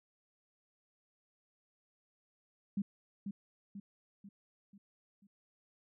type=tone with echo; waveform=sine; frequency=200 Hz; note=G3; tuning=35 cents sharp; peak=-31 dBFS; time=2.77-2.82 s; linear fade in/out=5 ms; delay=490 ms; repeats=5; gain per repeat=-6 dB; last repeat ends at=5.27 s; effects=none